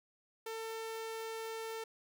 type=tone; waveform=sawtooth; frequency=448 Hz; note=A4; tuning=31 cents sharp; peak=-36 dBFS; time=0.46-1.84 s; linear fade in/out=5 ms; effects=none